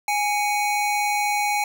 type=tone pair together; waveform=square; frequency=828 / 2241 Hz; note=G#5 / C#7; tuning=-5 / +18 cents; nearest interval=octave + perfect fourth; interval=1723 cents; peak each=-22 / -27 dBFS; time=0.08-1.64 s; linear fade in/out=2 ms; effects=none